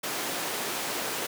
pink high-pass noise, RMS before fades -32 dBFS, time 0.03-1.27 s, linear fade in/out 10 ms, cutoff 320 Hz, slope 12 dB/octave, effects none

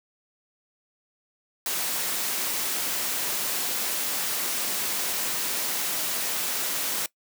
white high-pass noise, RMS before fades -28 dBFS, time 1.66-7.06 s, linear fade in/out 2 ms, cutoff 180 Hz, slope 12 dB/octave, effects noise-tail reverb RT60 0.1 s tail -21 dB re dry

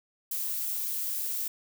violet noise, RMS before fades -32 dBFS, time 0.31-1.48 s, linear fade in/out 5 ms, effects none

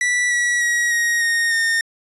45% pulse tone with pitch steps, 1961 / 1934 / 1907.4 / 1881.1 / 1855.2 / 1829.7 Hz, B6 / B6 / A#6 / A#6 / A#6 / A#6, -13 / -37 / +39 / +15 / -9 / -33 cents, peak -16 dBFS, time 0.01-1.81 s, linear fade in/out 2 ms, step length 300 ms, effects resampled to 24000 Hz

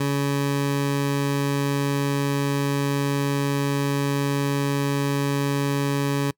20% pulse tone, 140.8 Hz, C#3, 27 cents sharp, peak -16 dBFS, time 0-6.31 s, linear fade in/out 5 ms, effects noise-tail reverb RT60 0.1 s tail -25 dB re dry

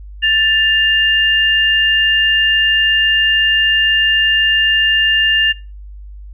sine tone pair together, 1766.3 / 2806 Hz, A6 / F7, +6 / +8 cents, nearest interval minor sixth, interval 802 cents, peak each -14 / -12 dBFS, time 0.22-5.53 s, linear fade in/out 20 ms, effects noise-tail reverb RT60 0.3 s tail -22 dB re dry + added 50 Hz sine -30 dBFS peak until 6.33 s

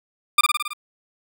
20% pulse tone with echo, 1200 Hz, D6, 37 cents sharp, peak -6 dBFS, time 0.38-0.41 s, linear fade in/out 5 ms, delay 54 ms, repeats 6, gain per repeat -3 dB, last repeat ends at 0.734 s, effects none

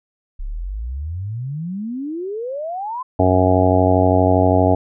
sine exponential sweep, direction up, 32 to 1046.5 Hz, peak -23 dBFS, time 0.39-3.03 s, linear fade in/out 10 ms
harmonic tone, 92.5 Hz, F#2, in tune, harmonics 1 / 2 / 3 / 4 / 5 / 6 / 7 / 8 / 9, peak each -17 / -25 / -18 / -24 / -21 / -25 / -18 / -22 / -23 dBFS, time 3.19-4.75 s, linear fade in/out 5 ms
effects none

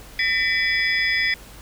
sine tone cluster, 1821 / 1995 / 2313 / 3411 / 5020 Hz, A#6 / B6 / D7 / G#7 / D#8, -41 / +17 / -27 / +46 / +15 cents, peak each -26 / -21 / -25 / -29 / -29 dBFS, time 0.19-1.34 s, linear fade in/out 2 ms, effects added 50 Hz sine -44 dBFS peak until 1.61 s + pink hiss -44 dBFS RMS until 1.61 s

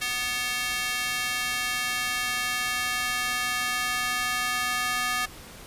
square tone with high-pass filter sweep, 246.9 Hz, B3, in tune, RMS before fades -28 dBFS, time 0.01-5.26 s, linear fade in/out 10 ms, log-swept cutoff 2100 to 1400 Hz, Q 1.3, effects pink hiss -45 dBFS RMS until 5.66 s + resampled to 32000 Hz

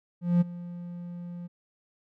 triangle tone with ADSR envelope, 174.61 Hz, F3, in tune, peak -15 dBFS, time 0.21-1.48 s, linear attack 200 ms, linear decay 19 ms, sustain -19 dB, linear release 21 ms, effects none

